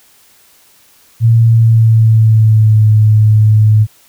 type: tone with pitch glide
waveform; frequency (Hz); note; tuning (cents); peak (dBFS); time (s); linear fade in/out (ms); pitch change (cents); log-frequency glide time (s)
sine; 114.7 to 107.64; A#2 to A2; -28 to -38; -4; 1.2-3.87; 50; -110; 1.45-2.87
effects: white hiss -47 dBFS RMS until 4.08 s